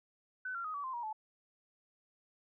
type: tone with pitch steps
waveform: sine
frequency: 1509 / 1375.8 / 1254.3 / 1143.6 / 1042.7 / 950.6 / 866.7 Hz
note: F#6 / F6 / D#6 / D6 / C6 / A#5 / A5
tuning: +34 / -26 / +14 / -46 / -6 / +34 / -26 cents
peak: -37 dBFS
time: 0.45-1.129 s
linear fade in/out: 5 ms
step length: 97 ms
effects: none